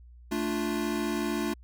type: chord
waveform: square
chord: D minor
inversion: second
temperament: equal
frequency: 220 / 293.7 / 349.2 Hz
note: A3 / D4 / F4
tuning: 0 / 0 / 0 cents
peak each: -33 dBFS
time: 0.31-1.54 s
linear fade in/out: 10 ms
effects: added 60 Hz sine -48 dBFS peak until 1.63 s